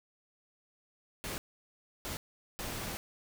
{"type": "noise bursts at uneven times", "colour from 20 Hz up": "pink", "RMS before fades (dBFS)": -39, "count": 3, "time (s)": [[1.24, 1.38], [2.05, 2.17], [2.59, 2.97]], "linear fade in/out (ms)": 0, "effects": []}